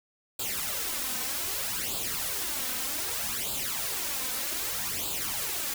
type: noise with flanger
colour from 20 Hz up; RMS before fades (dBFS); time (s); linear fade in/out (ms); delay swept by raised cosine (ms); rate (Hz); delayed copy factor
white; -32; 0.39-5.74; 5; 0.25 to 3.95; 0.64; +0.7
effects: none

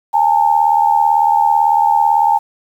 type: tone pair together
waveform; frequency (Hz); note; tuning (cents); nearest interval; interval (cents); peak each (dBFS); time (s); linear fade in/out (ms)
sine; 822 / 900; G#5 / A5; -18 / +39; major second; 157; -12; 0.13-2.39; 20
effects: 7-bit

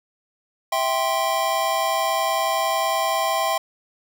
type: chord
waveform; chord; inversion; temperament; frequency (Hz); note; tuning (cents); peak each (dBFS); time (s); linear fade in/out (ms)
square; C major; first; just; 654.1 / 784.9 / 1046.5; E5 / G5 / C6; -14 / +2 / 0; -25; 0.72-3.58; 5
effects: none

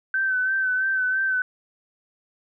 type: tone with vibrato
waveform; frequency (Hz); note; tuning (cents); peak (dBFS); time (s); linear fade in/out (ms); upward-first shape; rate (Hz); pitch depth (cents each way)
sine; 1533; G6; -39; -20; 0.14-1.42; 2; sine; 3; 36
effects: none

